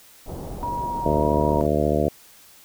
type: low-pass noise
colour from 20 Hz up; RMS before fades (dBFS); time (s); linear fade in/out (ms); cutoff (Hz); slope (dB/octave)
pink; -33; 0.25-1.69; 50; 810; 24
type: tone with vibrato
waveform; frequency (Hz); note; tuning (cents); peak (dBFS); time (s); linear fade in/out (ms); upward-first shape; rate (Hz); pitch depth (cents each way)
sine; 949; A#5; +31; -25; 0.63-1.61; 0; square; 1.7; 12
type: harmonic tone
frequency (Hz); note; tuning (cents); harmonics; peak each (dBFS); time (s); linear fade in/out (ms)
74.7; D2; +30; 1 / 2 / 3 / 4 / 5 / 6 / 7 / 8 / 9; -27 / -27 / -27 / -27 / -27 / -27 / -27 / -27 / -27; 1.05-2.09; 10
effects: white hiss -50 dBFS RMS until 2.64 s